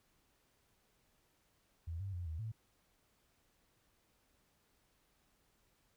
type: tone with pitch steps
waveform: sine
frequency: 83 / 97.8 / 88 / 79.4 / 110.8 Hz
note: E2 / G2 / F2 / D#2 / A2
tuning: +12 / -4 / +14 / +36 / +13 cents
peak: -39 dBFS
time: 1.87-2.52 s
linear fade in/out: 10 ms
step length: 130 ms
effects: pink hiss -75 dBFS RMS until 5.96 s